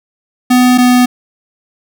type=tone pair in turn; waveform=square; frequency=249.9 / 248.3 Hz; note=B3 / B3; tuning=+21 / +9 cents; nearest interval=unison; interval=12 cents; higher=first; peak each=-6 dBFS; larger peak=neither; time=0.5-0.78 / 0.78-1.06 s; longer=neither; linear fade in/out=10 ms; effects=none